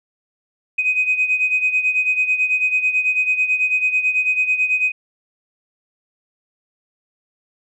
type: beating tone pair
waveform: sine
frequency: 2506 / 2515.1 Hz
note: D#7 / D#7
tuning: +12 / +18 cents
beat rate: 9.1 Hz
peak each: -16 / -21 dBFS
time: 0.78-4.92 s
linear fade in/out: 10 ms
effects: tanh soft clip ceiling -8 dBFS